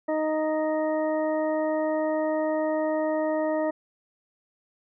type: harmonic tone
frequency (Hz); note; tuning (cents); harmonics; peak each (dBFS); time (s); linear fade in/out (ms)
311.1; D#4; 0; 1 / 2 / 3 / 4 / 6; -28 / -25 / -34 / -40 / -39; 0.08-3.71; 10
effects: none